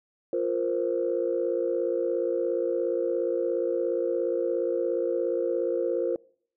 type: chord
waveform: sine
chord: F suspended fourth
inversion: none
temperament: equal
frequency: 349.2 / 466.2 / 523.3 Hz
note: F4 / Bb4 / C5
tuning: 0 / 0 / 0 cents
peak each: -28 dBFS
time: 0.33-6.16 s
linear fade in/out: 2 ms
effects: noise-tail reverb RT60 0.6 s tail -25 dB re dry + tanh soft clip ceiling -15 dBFS